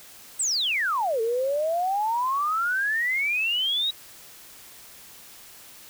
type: exponential two-way sweep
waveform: sine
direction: down then up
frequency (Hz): 8500 to 440 to 3875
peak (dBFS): -22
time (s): 0.39-3.91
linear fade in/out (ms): 10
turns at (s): 1.21
effects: white hiss -47 dBFS RMS until 5.89 s